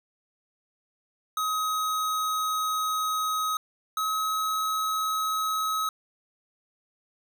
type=tone pair in turn; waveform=square; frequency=1266 / 1278.5 Hz; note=D#6 / D#6; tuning=+30 / +47 cents; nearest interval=unison; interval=17 cents; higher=second; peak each=-26 dBFS; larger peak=neither; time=1.37-3.57 / 3.97-5.89 s; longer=first; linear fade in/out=2 ms; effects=none